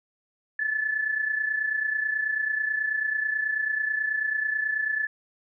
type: tone pair together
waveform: sine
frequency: 1730.8 / 1760 Hz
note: A6 / A6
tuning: -29 / 0 cents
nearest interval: unison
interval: 29 cents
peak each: -25 / -31 dBFS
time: 0.59-5.07 s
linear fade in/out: 5 ms
effects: none